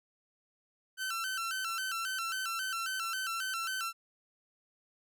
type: tone with vibrato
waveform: sawtooth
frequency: 1437 Hz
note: F6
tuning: 49 cents sharp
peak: -30 dBFS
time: 0.97-3.93 s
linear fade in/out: 50 ms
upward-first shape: square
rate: 3.7 Hz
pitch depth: 110 cents each way
effects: none